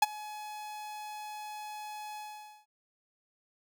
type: tone with ADSR envelope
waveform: 45% pulse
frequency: 846 Hz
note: G#5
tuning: 32 cents sharp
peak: -18 dBFS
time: 0.02-2.66 s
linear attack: 6 ms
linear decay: 25 ms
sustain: -22 dB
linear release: 490 ms
effects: none